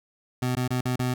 25% pulse tone with dropouts, 125.8 Hz, B2, 32 cents sharp, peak -20 dBFS, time 0.42-1.14 s, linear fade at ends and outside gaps 5 ms, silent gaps 0.553-0.568 / 0.678-0.705 / 0.81-0.854 / 0.959-0.993 s, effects none

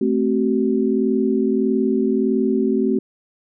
sine chord, F# diminished, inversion first, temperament equal with one note detuned, 220 / 261.6 / 379.3 Hz, A3 / C4 / F#4, 0 / 0 / +43 cents, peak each -20 dBFS, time 0.01-2.99 s, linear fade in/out 5 ms, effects none

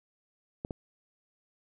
clicks, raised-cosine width 2 ms, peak -21 / -22 dBFS, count 2, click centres 0.649 / 0.708 s, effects none

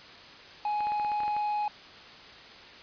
triangle tone, 837 Hz, G#5, 13 cents sharp, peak -25 dBFS, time 0.65-1.68 s, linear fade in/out 2 ms
clicks, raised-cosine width 0.5 ms, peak -27 dBFS, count 10, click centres 0.806 / 0.87 / 0.92 / 0.998 / 1.048 / 1.118 / 1.204 / 1.234 / 1.28 / 1.366 s
effects white hiss -48 dBFS RMS until 2.82 s + resampled to 11025 Hz

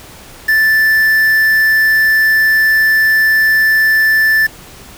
triangle tone with quantisation, 1760 Hz, A6, in tune, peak -6 dBFS, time 0.48-4.47 s, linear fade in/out 10 ms, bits 4, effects pink hiss -36 dBFS RMS until 4.97 s

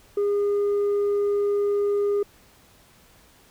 sine tone, 407.4 Hz, G#4, 33 cents flat, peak -17 dBFS, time 0.17-2.23 s, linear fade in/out 5 ms, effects tanh soft clip ceiling -19 dBFS + pink hiss -55 dBFS RMS until 3.5 s

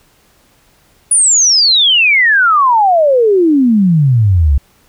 sine exponential sweep, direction down, 9870 to 65.3 Hz, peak -6 dBFS, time 1.11-4.58 s, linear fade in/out 5 ms, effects pink hiss -51 dBFS RMS until 4.88 s

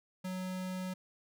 square tone, 185 Hz, F#3, in tune, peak -37 dBFS, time 0.24-0.94 s, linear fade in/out 10 ms, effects none

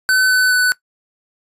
square tone with pitch steps, 1518 / 1508 / 1495 Hz, F#6 / F#6 / F#6, +44 / +32 / +17 cents, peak -12 dBFS, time 0.09-0.72 s, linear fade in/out 0 ms, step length 210 ms, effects noise-tail reverb RT60 0.1 s tail -19 dB re dry + resampled to 32000 Hz

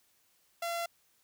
sawtooth tone, 682 Hz, F5, 41 cents flat, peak -29 dBFS, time 0.62-0.86 s, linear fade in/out 5 ms, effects white hiss -70 dBFS RMS until 1.23 s

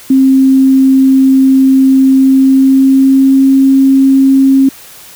sine tone with pitch glide, 266 to 269.2 Hz, C4 to C4, +29 to +49 cents, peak -3 dBFS, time 0.1-4.69 s, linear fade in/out 5 ms, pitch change +20 cents, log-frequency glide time 2.15-3.48 s, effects white hiss -34 dBFS RMS until 5.15 s

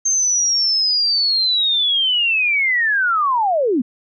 sine linear sweep, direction down, 6370 to 220 Hz, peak -14 dBFS, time 0.05-3.82 s, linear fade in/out 10 ms, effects none

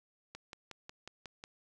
click train, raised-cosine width 0.2 ms, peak -28 dBFS, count 7, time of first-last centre 0.35-1.439 s, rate 5.51 Hz, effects none

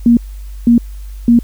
sine tone bursts, 236 Hz, A#3, 22 cents sharp, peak -4 dBFS, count 3, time 0.06-1.39 s, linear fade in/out 2 ms, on 110 ms, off 500 ms, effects added 49 Hz sine -25 dBFS peak until 1.43 s + white hiss -47 dBFS RMS until 1.43 s

